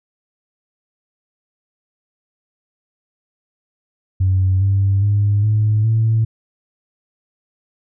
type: tone with pitch steps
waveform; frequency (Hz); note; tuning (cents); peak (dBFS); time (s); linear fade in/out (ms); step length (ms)
sine; 94 / 98.16 / 102.51 / 107.05 / 111.79; F#2 / G2 / G#2 / A2 / A2; +28 / +3 / -22 / -47 / +28; -11; 4.2-6.25; 10; 410
effects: tanh soft clip ceiling -8 dBFS